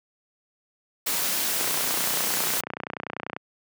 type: noise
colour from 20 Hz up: white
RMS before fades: -26 dBFS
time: 1.06-2.61 s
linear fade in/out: 10 ms
type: click train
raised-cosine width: 0.5 ms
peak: -15 dBFS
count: 54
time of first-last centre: 1.61-3.365 s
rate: 30.2 Hz
effects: high-pass 150 Hz 12 dB/octave